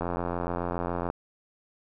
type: click train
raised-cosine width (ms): 1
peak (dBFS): -16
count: 96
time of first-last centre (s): 0.01-1.101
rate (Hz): 87.1
effects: none